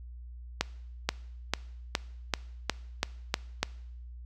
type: accelerating click train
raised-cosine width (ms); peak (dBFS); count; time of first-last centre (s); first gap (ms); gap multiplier
0.2; -8; 9; 0.61-3.63; 480; 0.93
effects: noise-tail reverb RT60 0.8 s tail -21 dB re dry + added 60 Hz sine -42 dBFS peak until 4.25 s